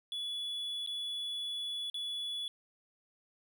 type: tone with dropouts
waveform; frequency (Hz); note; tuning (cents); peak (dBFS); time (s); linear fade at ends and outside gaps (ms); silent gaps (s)
triangle; 3416; G#7; +48; -34; 0.12-2.48; 1; 0.863-0.873 / 1.9-1.943
effects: none